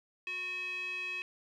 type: tone with band-pass filter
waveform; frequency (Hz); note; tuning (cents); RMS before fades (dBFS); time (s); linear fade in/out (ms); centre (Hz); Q
square; 364.2; F#4; -27; -38; 0.27-1.22; 0; 2600; 8.1
effects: none